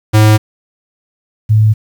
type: tone pair in turn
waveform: square / sine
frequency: 107.6 / 108.22 Hz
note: A2 / A2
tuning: -38 / -28 cents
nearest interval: unison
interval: 10 cents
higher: second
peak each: -5 dBFS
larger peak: neither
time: 0.13-0.38 / 1.49-1.74 s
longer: neither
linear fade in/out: 20 ms
effects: 7-bit